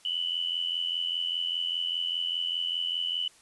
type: tone pair together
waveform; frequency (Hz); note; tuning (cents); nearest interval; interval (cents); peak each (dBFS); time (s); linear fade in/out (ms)
sine; 2960 / 3045; F#7 / F#7; 0 / +49; unison; 49; -29 / -33; 0.05-3.28; 2
effects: white hiss -58 dBFS RMS until 3.41 s + resampled to 24000 Hz